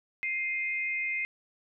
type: tone pair together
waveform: sine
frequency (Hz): 2102 / 2500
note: C7 / D#7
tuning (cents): +7 / +8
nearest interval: minor third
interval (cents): 301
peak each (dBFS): -30 / -34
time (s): 0.23-1.25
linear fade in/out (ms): 0
effects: none